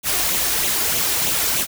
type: noise with flanger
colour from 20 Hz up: white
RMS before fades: -20 dBFS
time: 0.03-1.67 s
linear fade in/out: 50 ms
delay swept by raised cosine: 0.29 to 2.89 ms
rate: 3.2 Hz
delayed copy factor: +0.55
effects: none